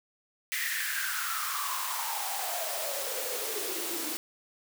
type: noise with high-pass filter sweep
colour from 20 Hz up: white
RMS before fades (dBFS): -33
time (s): 0.52-4.17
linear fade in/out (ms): 0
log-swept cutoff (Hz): 2000 to 300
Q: 7.7
effects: none